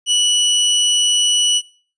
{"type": "tone", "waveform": "sawtooth", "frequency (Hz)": 2949, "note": "F#7", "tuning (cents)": -6, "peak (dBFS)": -9, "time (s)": [0.06, 1.62], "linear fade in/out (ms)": 50, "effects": ["noise-tail reverb RT60 0.4 s tail -21 dB re dry", "resampled to 22050 Hz"]}